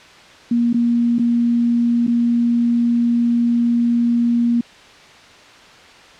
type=tone with dropouts; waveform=sine; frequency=236.7 Hz; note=A#3; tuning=27 cents sharp; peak=-13 dBFS; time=0.51-4.61 s; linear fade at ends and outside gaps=5 ms; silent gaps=0.73-0.742 / 1.185-1.193 / 2.068-2.077 s; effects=white hiss -43 dBFS RMS until 6.19 s + low-pass 4000 Hz 12 dB/octave